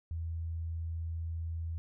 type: tone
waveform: sine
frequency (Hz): 82.4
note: E2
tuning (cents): 0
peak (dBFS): -34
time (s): 0.11-1.78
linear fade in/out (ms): 0
effects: none